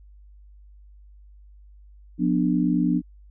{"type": "chord", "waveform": "sine", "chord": "B diminished", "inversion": "second", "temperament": "just", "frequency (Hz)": [177.8, 246.9, 296.3], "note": ["F3", "B3", "D4"], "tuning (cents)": [31, 0, 15], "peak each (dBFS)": -23, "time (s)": [2.18, 3.02], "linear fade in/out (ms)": 50, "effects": ["added 50 Hz sine -46 dBFS peak until 3.3 s"]}